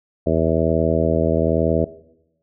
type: harmonic tone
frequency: 81 Hz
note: E2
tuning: 30 cents flat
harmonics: 1 / 2 / 3 / 4 / 5 / 6 / 7 / 8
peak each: -24 / -24 / -24 / -24 / -24 / -24 / -24 / -24 dBFS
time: 0.26-1.85 s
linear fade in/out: 10 ms
effects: noise-tail reverb RT60 0.9 s tail -18 dB re dry